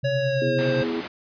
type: tone with tremolo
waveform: sine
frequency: 132 Hz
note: C3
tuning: 16 cents sharp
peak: -22 dBFS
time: 0.03-0.82 s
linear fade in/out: 5 ms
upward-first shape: triangle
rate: 9.5 Hz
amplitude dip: 70%
type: tone with pitch glide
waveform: square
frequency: 560 to 528.9 Hz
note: C#5 to C5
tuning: +18 to +19 cents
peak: -23 dBFS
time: 0.04-0.84 s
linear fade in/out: 10 ms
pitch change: -99 cents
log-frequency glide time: 0.15-0.73 s
type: chord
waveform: sine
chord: E major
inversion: second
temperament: equal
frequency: 246.9 / 329.6 / 415.3 Hz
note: B3 / E4 / G#4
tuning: 0 / 0 / 0 cents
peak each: -29 dBFS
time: 0.41-1.01 s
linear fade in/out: 10 ms
type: band-pass noise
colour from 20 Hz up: pink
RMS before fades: -35 dBFS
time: 0.58-1.08 s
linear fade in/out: 10 ms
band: 210 to 3900 Hz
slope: 12 dB/octave
effects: resampled to 11025 Hz